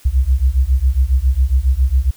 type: beating tone pair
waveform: sine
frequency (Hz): 61.74 / 69.04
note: B1 / C#2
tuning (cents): 0 / -6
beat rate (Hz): 7.3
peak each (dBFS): -14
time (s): 0.05-2.11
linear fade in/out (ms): 10
effects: white hiss -47 dBFS RMS until 2.16 s